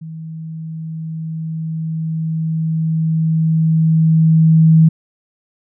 sine tone with level ramp, 160.5 Hz, E3, 46 cents flat, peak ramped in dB -27 to -5 dBFS, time 0.01-4.89 s, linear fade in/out 10 ms, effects none

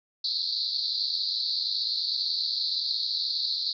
white band-pass noise, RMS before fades -29 dBFS, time 0.24-3.73 s, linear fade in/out 5 ms, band 4000 to 4600 Hz, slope 96 dB/octave, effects none

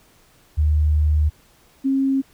sine tone pair in turn, 75.9 / 269.7 Hz, D#2 / C#4, -42 / -47 cents, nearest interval octave + minor seventh, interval 2195 cents, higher second, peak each -14 / -16 dBFS, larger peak first, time 0.57-1.3 / 1.84-2.22 s, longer first, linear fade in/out 20 ms, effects pink hiss -55 dBFS RMS until 2.33 s

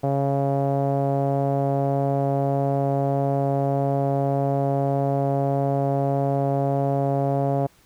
sawtooth tone with low-pass filter, 138.59 Hz, C#3, in tune, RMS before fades -22 dBFS, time 0.03-7.67 s, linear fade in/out 10 ms, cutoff 660 Hz, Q 4.2, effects pink hiss -57 dBFS RMS until 7.85 s

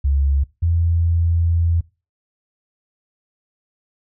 sine tone pair in turn, 69.6 / 84.23 Hz, C#2 / E2, +8 / +38 cents, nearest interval minor third, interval 330 cents, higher second, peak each -14 dBFS, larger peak neither, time 0.04-0.44 / 0.62-1.81 s, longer second, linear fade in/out 10 ms, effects noise-tail reverb RT60 0.3 s tail -22 dB re dry

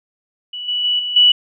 sine tone with level steps, 2951 Hz, F#7, 5 cents flat, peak -25 / -17 / -14 / -20 / -7 dBFS, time 0.53-1.32 s, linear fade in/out 5 ms, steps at 0.68 / 0.84 / 0.99 / 1.16 s, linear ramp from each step 5 ms, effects none

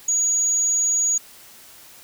sine tone, 6740 Hz, G#8, 25 cents sharp, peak -17 dBFS, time 0.08-1.18 s, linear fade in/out 5 ms, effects white hiss -46 dBFS RMS until 2.03 s

